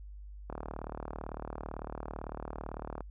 click train, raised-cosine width 1 ms, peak -25 dBFS, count 96, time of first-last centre 0.5-3.007 s, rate 37.9 Hz, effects added 50 Hz sine -44 dBFS peak until 3.1 s

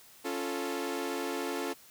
sawtooth chord, Db augmented, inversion none, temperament equal, 277.2 / 349.2 / 440 Hz, Db4 / F4 / A4, 0 / 0 / 0 cents, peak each -33 dBFS, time 0.24-1.74 s, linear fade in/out 20 ms, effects white hiss -56 dBFS RMS until 1.9 s

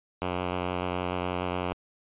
5% pulse tone with vibrato, 90 Hz, F#2, 47 cents flat, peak -17 dBFS, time 0.22-1.73 s, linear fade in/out 0 ms, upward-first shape triangle, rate 6.8 Hz, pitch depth 23 cents each way, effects resampled to 8000 Hz

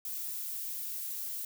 violet noise, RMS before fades -38 dBFS, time 0.05-1.45 s, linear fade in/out 2 ms, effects none

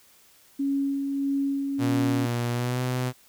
sine tone with tremolo, 277.2 Hz, C#4, in tune, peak -22 dBFS, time 0.59-2.26 s, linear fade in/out 10 ms, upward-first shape sine, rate 1.6 Hz, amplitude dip 35%
sawtooth tone with pitch glide, 119.8 to 126.34 Hz, A#2 to B2, +48 to +40 cents, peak -21 dBFS, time 1.78-3.13 s, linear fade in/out 50 ms, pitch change +92 cents, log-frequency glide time 2.52-2.8 s
effects white hiss -57 dBFS RMS until 3.28 s

